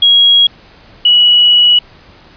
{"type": "tone pair in turn", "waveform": "sine", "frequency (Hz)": [3300, 2929], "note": ["G#7", "F#7"], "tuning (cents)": [-12, -18], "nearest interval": "major second", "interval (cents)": 206, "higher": "first", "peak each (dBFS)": -4, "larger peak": "neither", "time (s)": [[0.02, 0.47], [1.05, 1.79]], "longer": "second", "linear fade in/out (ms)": 5, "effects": ["pink hiss -41 dBFS RMS until 2.36 s", "resampled to 11025 Hz"]}